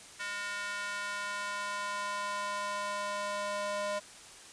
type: tone with high-pass filter sweep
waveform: square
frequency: 203.9 Hz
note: G#3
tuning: 32 cents flat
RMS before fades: -36 dBFS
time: 0.19-4 s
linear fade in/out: 20 ms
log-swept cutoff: 1600 to 680 Hz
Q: 2.3
effects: white hiss -51 dBFS RMS until 4.52 s + resampled to 22050 Hz